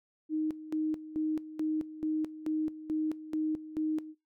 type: tone with tremolo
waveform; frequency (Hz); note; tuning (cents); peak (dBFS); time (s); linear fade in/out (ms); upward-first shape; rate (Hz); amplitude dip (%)
sine; 311.1; D#4; 0; -28; 0.29-4.15; 50; square; 2.3; 80
effects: noise-tail reverb RT60 0.2 s tail -20 dB re dry